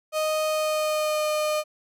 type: tone with pitch glide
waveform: 35% pulse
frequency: 621 to 609.6 Hz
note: D#5 to D#5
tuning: -3 to -36 cents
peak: -21 dBFS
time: 0.12-1.64 s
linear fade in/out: 50 ms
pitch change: -33 cents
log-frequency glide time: 0.46-1.28 s
effects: none